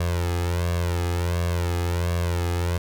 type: tone with flanger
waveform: sawtooth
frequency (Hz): 86.6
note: F2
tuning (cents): -14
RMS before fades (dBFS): -24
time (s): 0-2.78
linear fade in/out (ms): 5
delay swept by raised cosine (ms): 1.8 to 2.41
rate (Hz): 1.4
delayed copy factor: +0.8
effects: none